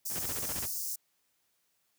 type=high-pass noise; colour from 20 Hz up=white; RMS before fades=-36 dBFS; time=0.05-0.96 s; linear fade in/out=10 ms; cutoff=5000 Hz; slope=48 dB/octave
type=noise with tremolo; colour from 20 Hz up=pink; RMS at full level=-39 dBFS; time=0.09-0.69 s; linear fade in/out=50 ms; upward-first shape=square; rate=15 Hz; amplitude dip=65%
effects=white hiss -75 dBFS RMS until 1.98 s + high-pass 60 Hz 12 dB/octave